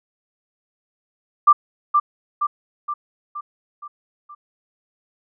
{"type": "tone with echo", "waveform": "sine", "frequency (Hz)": 1182, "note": "D6", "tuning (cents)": 11, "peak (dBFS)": -7, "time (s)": [1.47, 1.53], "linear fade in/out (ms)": 10, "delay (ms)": 470, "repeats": 6, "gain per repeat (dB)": -5, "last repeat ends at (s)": 4.35, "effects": []}